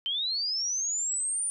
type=linear sweep; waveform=sine; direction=up; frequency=3051 to 9397 Hz; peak=-27 dBFS; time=0.06-1.5 s; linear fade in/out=0 ms; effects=none